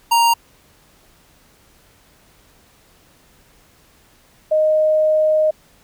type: tone pair in turn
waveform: square / sine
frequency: 932.3 / 620.3 Hz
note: A#5 / D#5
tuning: 0 / -5 cents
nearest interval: perfect fifth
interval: 705 cents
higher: first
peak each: -12 dBFS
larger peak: neither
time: 0.11-0.34 / 4.51-5.51 s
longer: second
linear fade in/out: 10 ms
effects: pink hiss -53 dBFS RMS until 5.83 s